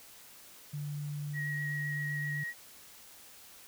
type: tone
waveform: sine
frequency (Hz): 146.83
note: D3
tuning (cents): 0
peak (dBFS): -35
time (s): 0.73-2.44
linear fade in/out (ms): 10
type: tone with vibrato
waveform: sine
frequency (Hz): 1899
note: A#6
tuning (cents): +32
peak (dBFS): -35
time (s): 1.33-2.54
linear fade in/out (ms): 50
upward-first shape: sine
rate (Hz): 7.8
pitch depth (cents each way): 14
effects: white hiss -54 dBFS RMS until 3.67 s

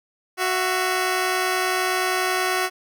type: tone pair together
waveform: 10% pulse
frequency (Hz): 370 / 669.6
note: F#4 / E5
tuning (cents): 0 / +27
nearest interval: minor seventh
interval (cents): 1027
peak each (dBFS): -13 / -19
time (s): 0.37-2.7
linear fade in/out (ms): 50
effects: none

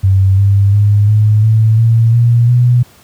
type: tone with pitch steps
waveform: sine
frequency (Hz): 96.1 / 99.49 / 103 / 106.63 / 110.39 / 114.28 / 118.31 / 122.49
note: G2 / G2 / G#2 / G#2 / A2 / A#2 / A#2 / B2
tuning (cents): -34 / +26 / -14 / +46 / +6 / -34 / +26 / -14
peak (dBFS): -5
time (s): 0.03-2.83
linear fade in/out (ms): 10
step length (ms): 350
effects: pink hiss -44 dBFS RMS until 3.03 s + high-pass 60 Hz 12 dB/octave

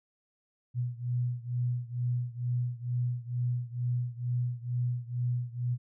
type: beating tone pair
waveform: sine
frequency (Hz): 121.7 / 123.9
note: B2 / B2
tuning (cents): -25 / +6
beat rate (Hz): 2.2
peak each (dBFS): -31 / -33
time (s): 0.74-5.78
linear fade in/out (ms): 50
effects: none

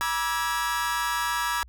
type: chord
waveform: 40% pulse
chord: E dominant seventh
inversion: second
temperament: equal with one note detuned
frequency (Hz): 962.4 / 1174.7 / 1318.5 / 1661.2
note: B5 / D6 / E6 / G#6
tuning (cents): -45 / 0 / 0 / 0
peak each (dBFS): -28 / -32 / -31 / -29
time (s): 0.01-1.63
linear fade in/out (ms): 0
effects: added 60 Hz sine -47 dBFS peak until 1.68 s

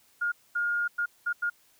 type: tone bursts at uneven times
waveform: sine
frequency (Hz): 1421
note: F6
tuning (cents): +30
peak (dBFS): -25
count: 5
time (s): 0.21-0.32 / 0.55-0.88 / 0.98-1.06 / 1.26-1.33 / 1.42-1.5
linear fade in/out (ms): 10
effects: white hiss -63 dBFS RMS until 1.79 s

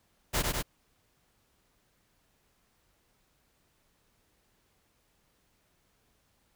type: noise with echo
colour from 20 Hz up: pink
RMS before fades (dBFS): -28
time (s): 0.33-0.43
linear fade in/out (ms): 20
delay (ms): 99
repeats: 2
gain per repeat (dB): -2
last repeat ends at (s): 0.628
effects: pink hiss -71 dBFS RMS until 6.55 s

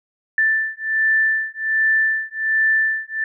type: beating tone pair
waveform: sine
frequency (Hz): 1766 / 1767.3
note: A6 / A6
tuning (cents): +6 / +7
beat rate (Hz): 1.3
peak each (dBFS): -19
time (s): 0.38-3.24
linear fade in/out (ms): 2
effects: none

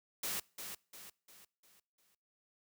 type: noise with echo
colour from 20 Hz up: white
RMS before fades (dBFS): -38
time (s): 0.23-0.4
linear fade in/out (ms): 5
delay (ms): 350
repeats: 5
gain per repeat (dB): -7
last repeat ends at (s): 2.15
effects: noise-tail reverb RT60 0.5 s tail -25 dB re dry + high-pass 60 Hz 12 dB/octave

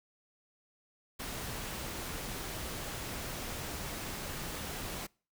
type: noise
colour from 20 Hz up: pink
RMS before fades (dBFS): -40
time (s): 1.19-5.07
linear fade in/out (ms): 10
effects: noise-tail reverb RT60 0.4 s tail -26 dB re dry

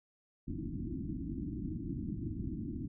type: low-pass noise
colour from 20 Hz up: white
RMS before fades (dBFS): -39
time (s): 0.47-2.88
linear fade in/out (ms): 10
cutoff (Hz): 330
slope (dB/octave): 96
effects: none

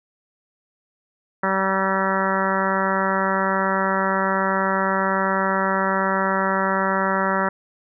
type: harmonic tone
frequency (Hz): 192.1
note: G3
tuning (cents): -35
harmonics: 1 / 2 / 3 / 4 / 5 / 6 / 7 / 8 / 9 / 10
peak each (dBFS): -26 / -29 / -26 / -31 / -25 / -30 / -25 / -31 / -29 / -31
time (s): 1.43-7.49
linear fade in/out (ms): 5
effects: none

